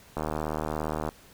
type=click train; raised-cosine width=1 ms; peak=-16 dBFS; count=72; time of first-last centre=0.17-1.09 s; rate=77.2 Hz; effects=pink hiss -54 dBFS RMS until 1.33 s